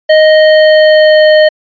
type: tone with pitch glide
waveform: square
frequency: 622.3 to 616.6 Hz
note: D#5 to D#5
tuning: 0 to -16 cents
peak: -3 dBFS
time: 0.09-1.49 s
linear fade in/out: 10 ms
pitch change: -16 cents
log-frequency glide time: 0.27-1.25 s
effects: resampled to 11025 Hz